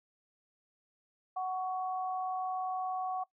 sine tone pair together, 743.8 / 1117 Hz, F#5 / C#6, +9 / +13 cents, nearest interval perfect fifth, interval 704 cents, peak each -33 / -39 dBFS, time 1.36-3.24 s, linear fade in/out 10 ms, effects noise-tail reverb RT60 0.1 s tail -20 dB re dry

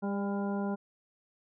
harmonic tone with a mistuned harmonic, 200.6 Hz, G3, 40 cents sharp, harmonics 1 / 2 / 3 / 4 / 5 / 7, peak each -31 / -38 / -41 / -41 / -45 / -47 dBFS, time 0.02-0.76 s, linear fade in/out 20 ms, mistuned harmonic 3, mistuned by -19 cents, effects none

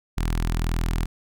sawtooth tone with notch filter, 41.2 Hz, E1, in tune, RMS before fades -24 dBFS, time 0.17-1.06 s, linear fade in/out 10 ms, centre 520 Hz, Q 1.2, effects none

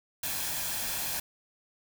white noise with comb filter, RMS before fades -33 dBFS, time 0.23-1.2 s, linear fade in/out 5 ms, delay 1.2 ms, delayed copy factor +0.5, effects none

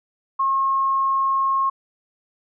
sine tone, 1080 Hz, C#6, 45 cents flat, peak -17 dBFS, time 0.39-1.7 s, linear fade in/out 10 ms, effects none

